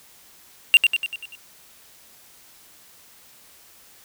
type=tone with echo; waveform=triangle; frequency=2775 Hz; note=F7; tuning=12 cents flat; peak=-6 dBFS; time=0.74-0.77 s; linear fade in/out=0 ms; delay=97 ms; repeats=6; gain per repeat=-5 dB; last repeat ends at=1.352 s; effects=white hiss -51 dBFS RMS until 4.04 s